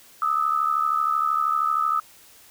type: tone pair together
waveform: sine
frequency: 1226 / 1298.9 Hz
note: D#6 / E6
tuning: -26 / -26 cents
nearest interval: minor second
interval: 100 cents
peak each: -23 / -22 dBFS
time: 0.22-2 s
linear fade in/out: 2 ms
effects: white hiss -51 dBFS RMS until 2.5 s